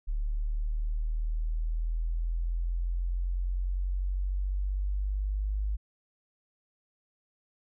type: exponential sweep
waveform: sine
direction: up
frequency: 36.71 to 51.3 Hz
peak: -27 dBFS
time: 0.07-5.77 s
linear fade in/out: 20 ms
effects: none